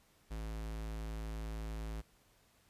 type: tone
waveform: square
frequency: 54.3 Hz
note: A1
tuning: 22 cents flat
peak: -40 dBFS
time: 0.3-2.02 s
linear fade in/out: 20 ms
effects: pink hiss -69 dBFS RMS until 2.69 s + resampled to 32000 Hz